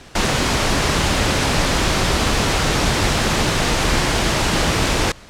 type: noise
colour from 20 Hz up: pink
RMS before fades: -17 dBFS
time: 0.15-5.12 s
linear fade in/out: 5 ms
effects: pink hiss -42 dBFS RMS until 5.29 s + low-pass 7000 Hz 12 dB/octave